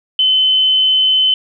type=tone; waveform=sine; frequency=3048 Hz; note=G7; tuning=49 cents flat; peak=-9 dBFS; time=0.19-1.34 s; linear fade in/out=2 ms; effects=none